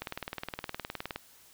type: click train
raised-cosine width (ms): 0.3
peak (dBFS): -19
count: 23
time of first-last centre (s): 0.02-1.16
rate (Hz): 19.3
effects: white hiss -58 dBFS RMS until 1.53 s